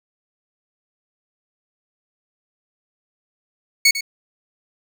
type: tone with echo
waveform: 20% pulse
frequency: 2217 Hz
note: C#7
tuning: in tune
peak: -5 dBFS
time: 3.85-3.91 s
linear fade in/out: 5 ms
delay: 99 ms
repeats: 1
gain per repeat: -12 dB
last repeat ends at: 4.009 s
effects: none